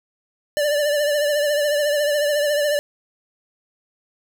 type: tone with vibrato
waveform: square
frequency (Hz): 587.3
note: D5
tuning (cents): 0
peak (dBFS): -18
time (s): 0.57-2.79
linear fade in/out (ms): 0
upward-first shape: triangle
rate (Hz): 14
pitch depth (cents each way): 54
effects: none